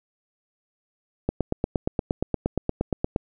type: click train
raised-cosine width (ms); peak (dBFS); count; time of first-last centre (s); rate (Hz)
2; -9; 17; 1.29-3.161; 8.55
effects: none